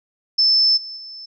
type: tone with level steps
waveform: sine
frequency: 5274 Hz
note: E8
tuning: in tune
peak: -12 / -30 / -33 dBFS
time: 0.38-1.26 s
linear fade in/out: 10 ms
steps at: 0.76 / 0.96 s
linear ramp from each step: 20 ms
effects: none